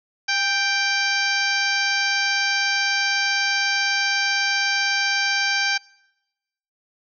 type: harmonic tone with a mistuned harmonic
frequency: 784 Hz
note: G5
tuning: in tune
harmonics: 1 / 2 / 3 / 4 / 5 / 6 / 7 / 8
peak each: -30 / -23 / -25 / -31 / -33 / -27 / -30 / -33 dBFS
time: 0.28-5.78 s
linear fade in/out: 10 ms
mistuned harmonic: 1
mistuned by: +48 cents
effects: noise-tail reverb RT60 1.0 s tail -26 dB re dry